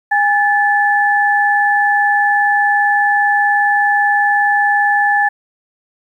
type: tone pair together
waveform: sine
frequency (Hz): 819 / 1737.5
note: G#5 / A6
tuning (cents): -24 / -22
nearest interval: octave + minor second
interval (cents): 1302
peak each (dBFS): -13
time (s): 0.11-5.29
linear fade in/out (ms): 10
effects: 8-bit